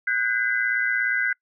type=tone cluster; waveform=sine; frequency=1480 / 1597 / 2023 Hz; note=F#6 / G6 / B6; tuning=0 / +32 / +41 cents; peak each=-25 dBFS; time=0.07-1.33 s; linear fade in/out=5 ms; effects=noise-tail reverb RT60 0.1 s tail -25 dB re dry